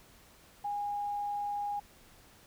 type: tone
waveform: sine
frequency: 819 Hz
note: G#5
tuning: 24 cents flat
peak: -32 dBFS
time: 0.64-1.8 s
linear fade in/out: 10 ms
effects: pink hiss -59 dBFS RMS until 2.46 s